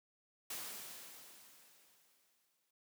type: noise with exponential decay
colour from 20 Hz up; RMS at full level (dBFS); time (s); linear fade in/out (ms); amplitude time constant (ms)
white; -43; 0.5-2.71; 5; 480
effects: high-pass 150 Hz 12 dB/octave